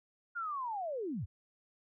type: linear sweep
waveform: sine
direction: down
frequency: 1437 to 66.9 Hz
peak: -35 dBFS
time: 0.35-1.26 s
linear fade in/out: 20 ms
effects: none